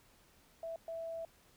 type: tone bursts at uneven times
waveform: sine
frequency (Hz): 659.3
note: E5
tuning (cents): 0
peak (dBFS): -39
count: 2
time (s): 0.63-0.76 / 0.88-1.25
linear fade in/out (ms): 2
effects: pink hiss -66 dBFS RMS until 1.56 s